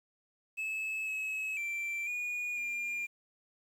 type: tone with pitch steps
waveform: triangle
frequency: 2599 / 2575 / 2348 / 2448 / 2401 Hz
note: E7 / E7 / D7 / D#7 / D7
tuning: -25 / -41 / -1 / -29 / +38 cents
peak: -32 dBFS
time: 0.57-3.07 s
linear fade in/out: 20 ms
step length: 500 ms
effects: 10-bit